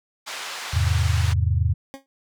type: band-pass noise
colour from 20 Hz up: pink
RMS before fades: -33 dBFS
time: 0.26-1.34 s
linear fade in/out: 20 ms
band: 1000 to 6500 Hz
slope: 12 dB/octave
type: chord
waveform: sine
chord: E augmented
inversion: none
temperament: equal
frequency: 82.41 / 103.83 / 130.81 Hz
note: E2 / G#2 / B#2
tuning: 0 / 0 / 0 cents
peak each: -20 / -22 / -26 dBFS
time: 0.73-1.74 s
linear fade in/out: 10 ms
type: tone with exponential decay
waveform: 20% pulse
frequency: 271.6 Hz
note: C#4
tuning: 35 cents flat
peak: -26 dBFS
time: 1.94-2.06 s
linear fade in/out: 0 ms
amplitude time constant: 24 ms
effects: none